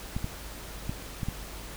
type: clicks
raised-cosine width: 5 ms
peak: -18 dBFS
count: 5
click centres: 0.165 / 0.244 / 0.895 / 1.232 / 1.286 s
effects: added 50 Hz sine -43 dBFS peak until 1.76 s + pink hiss -43 dBFS RMS until 1.76 s